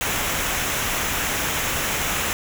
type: noise with comb filter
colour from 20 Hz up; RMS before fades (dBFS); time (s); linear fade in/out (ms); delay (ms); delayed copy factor
pink; -24; 0.01-2.33; 0; 0.22; -0.5
effects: none